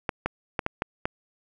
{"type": "clicks", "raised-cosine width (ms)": 0.5, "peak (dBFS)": -10, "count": 6, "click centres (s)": [0.092, 0.26, 0.592, 0.664, 0.821, 1.055], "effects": []}